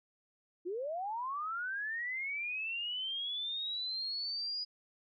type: linear sweep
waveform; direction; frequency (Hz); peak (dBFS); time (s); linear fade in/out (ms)
sine; up; 330 to 4940; -35; 0.65-4.65; 20
effects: none